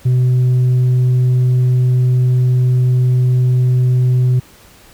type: tone with tanh clipping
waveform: sine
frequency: 126.1 Hz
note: B2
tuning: 36 cents sharp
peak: -10 dBFS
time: 0.05-4.4 s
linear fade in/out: 10 ms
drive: 2 dB
effects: pink hiss -44 dBFS RMS until 4.93 s